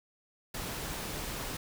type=noise; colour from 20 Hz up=pink; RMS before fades=-38 dBFS; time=0.54-1.57 s; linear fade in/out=5 ms; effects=none